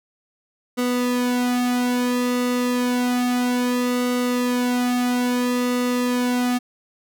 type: tone with flanger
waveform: sawtooth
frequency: 246.9 Hz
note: B3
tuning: in tune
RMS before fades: -21 dBFS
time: 0.77-6.59 s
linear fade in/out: 20 ms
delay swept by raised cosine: 1.2 to 2.8 ms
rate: 0.3 Hz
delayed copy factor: -0.8
effects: none